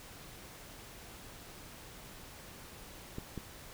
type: clicks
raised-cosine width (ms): 3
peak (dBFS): -26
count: 2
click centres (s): 3.184 / 3.377
effects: pink hiss -51 dBFS RMS until 3.73 s